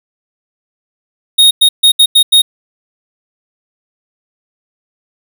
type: tone bursts at uneven times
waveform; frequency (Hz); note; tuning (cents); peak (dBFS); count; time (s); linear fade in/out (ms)
square; 3729; A#7; 0; -4; 6; 1.38-1.51 / 1.61-1.69 / 1.83-1.92 / 1.99-2.06 / 2.15-2.23 / 2.32-2.42; 10
effects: none